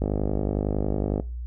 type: click train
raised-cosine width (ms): 2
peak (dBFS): -12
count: 61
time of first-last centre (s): 0.02-1.199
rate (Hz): 50.9
effects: noise-tail reverb RT60 0.3 s tail -20 dB re dry + added 60 Hz sine -30 dBFS peak until 1.46 s